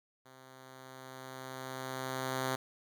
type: tone with level ramp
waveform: 5% pulse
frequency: 130.81 Hz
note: C3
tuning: in tune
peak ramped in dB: -44 to -20 dBFS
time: 0.25-2.56 s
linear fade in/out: 10 ms
effects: none